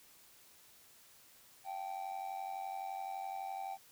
triangle tone with amplitude modulation, 776 Hz, G5, 18 cents flat, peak -34 dBFS, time 1.64-3.78 s, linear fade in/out 50 ms, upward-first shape sine, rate 91.8 Hz, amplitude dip 75%, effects white hiss -62 dBFS RMS until 3.91 s

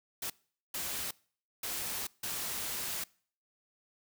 white noise bursts at uneven times, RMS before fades -37 dBFS, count 4, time 0.22-0.3 / 0.74-1.11 / 1.63-2.07 / 2.23-3.04 s, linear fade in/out 5 ms, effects noise-tail reverb RT60 0.5 s tail -24 dB re dry

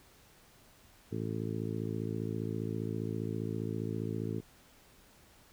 harmonic tone, 55 Hz, A1, in tune, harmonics 2 / 3 / 4 / 5 / 6 / 7 / 8, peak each -38 / -40 / -41 / -42 / -43 / -43 / -44 dBFS, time 1.11-4.41 s, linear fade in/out 20 ms, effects pink hiss -61 dBFS RMS until 5.52 s

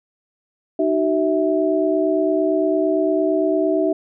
sine tone cluster, 308.9 / 377.7 / 651 Hz, D#4 / F#4 / E5, -12 / +36 / -22 cents, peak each -20 dBFS, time 0.79-3.93 s, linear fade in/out 5 ms, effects none

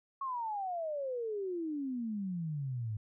sine exponential sweep, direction down, 1108.7 to 103.83 Hz, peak -34 dBFS, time 0.21-2.97 s, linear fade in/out 5 ms, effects none

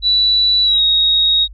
sine tone with pitch glide, 3951 to 3768 Hz, B7 to A#7, 0 to +18 cents, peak -10 dBFS, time 0.02-1.48 s, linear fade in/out 50 ms, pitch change -82 cents, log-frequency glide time 0.63-0.82 s, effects added 50 Hz sine -33 dBFS peak until 1.53 s

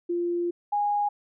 sine tone pair in turn, 347.1 / 823.4 Hz, F4 / G#5, -11 / -15 cents, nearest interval octave + minor third, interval 1496 cents, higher second, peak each -24 / -22 dBFS, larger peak second, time 0.09-0.51 / 0.72-1.09 s, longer first, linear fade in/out 10 ms, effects none

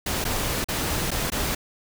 pink noise with dropouts, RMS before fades -26 dBFS, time 0.06-1.55 s, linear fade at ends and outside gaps 5 ms, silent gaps 0.243-0.25 / 0.644-0.685 / 1.107-1.114 / 1.302-1.319 s, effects none

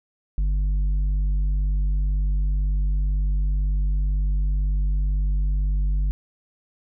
triangle tone with tanh clipping, 49 Hz, G1, in tune, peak -20 dBFS, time 0.38-6.11 s, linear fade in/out 0 ms, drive 10 dB, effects none

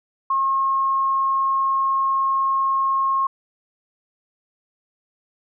sine tone, 1079 Hz, C#6, 47 cents flat, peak -17 dBFS, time 0.3-3.27 s, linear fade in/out 5 ms, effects none

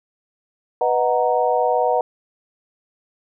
sine chord, B major seventh, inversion none, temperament equal, 493.9 / 622.3 / 740 / 932.3 Hz, B4 / D#5 / F#5 / A#5, 0 / 0 / 0 / 0 cents, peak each -20 / -22 / -20 / -23 dBFS, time 0.81-2.01 s, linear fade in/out 2 ms, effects none

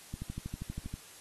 click train, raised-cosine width 5 ms, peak -25 dBFS, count 11, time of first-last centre 0.14-0.94 s, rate 12.5 Hz, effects white hiss -53 dBFS RMS until 1.2 s + AAC 32 kbps

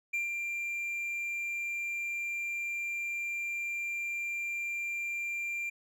triangle tone with ADSR envelope, 2377 Hz, D7, 20 cents sharp, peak -27 dBFS, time 0.13-5.7 s, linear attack 11 ms, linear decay 140 ms, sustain -4 dB, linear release 10 ms, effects none

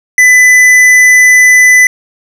sine tone with tanh clipping, 2000 Hz, B6, 21 cents sharp, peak -3 dBFS, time 0.18-1.87 s, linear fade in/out 2 ms, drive 12 dB, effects none

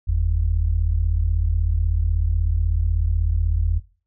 sine tone pair together, 46.08 / 82.3 Hz, F#1 / E2, -6 / -2 cents, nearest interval minor seventh, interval 1004 cents, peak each -19 / -20 dBFS, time 0.07-3.8 s, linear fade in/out 20 ms, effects noise-tail reverb RT60 0.4 s tail -22 dB re dry

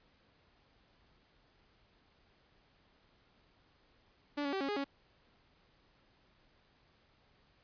sawtooth tone with pitch steps, 290.1 / 281.4 / 386.6 / 275.7 / 412.9 / 278.2 Hz, D4 / C#4 / G4 / C#4 / G#4 / C#4, -21 / +26 / -24 / -9 / -10 / +6 cents, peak -30 dBFS, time 4.37-4.844 s, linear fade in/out 10 ms, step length 79 ms, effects pink hiss -69 dBFS RMS until 7.63 s + resampled to 11025 Hz

